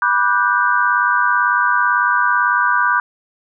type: chord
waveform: sine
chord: G major seventh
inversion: first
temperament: just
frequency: 980 / 1176 / 1470 / 1568 Hz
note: B5 / D6 / F#6 / G6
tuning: -14 / +2 / -12 / 0 cents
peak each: -18 dBFS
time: 0.02-3 s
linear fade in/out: 2 ms
effects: none